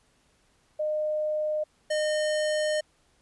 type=tone pair in turn; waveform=sine / square; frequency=611 / 611 Hz; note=D#5 / D#5; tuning=-32 / -32 cents; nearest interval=unison; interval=0 cents; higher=neither; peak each=-25 dBFS; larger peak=neither; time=0.79-1.64 / 1.9-2.81 s; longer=second; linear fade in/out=10 ms; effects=pink hiss -66 dBFS RMS until 3.21 s + resampled to 24000 Hz